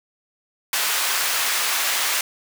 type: high-pass noise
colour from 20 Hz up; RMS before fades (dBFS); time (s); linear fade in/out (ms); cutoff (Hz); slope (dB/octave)
pink; -22; 0.73-2.21; 2; 1200; 12
effects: none